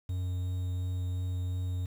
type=tone with vibrato; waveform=triangle; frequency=90.9 Hz; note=F#2; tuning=30 cents flat; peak=-28 dBFS; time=0.09-1.86 s; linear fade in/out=5 ms; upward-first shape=sine; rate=2.8 Hz; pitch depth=9 cents each way; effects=9-bit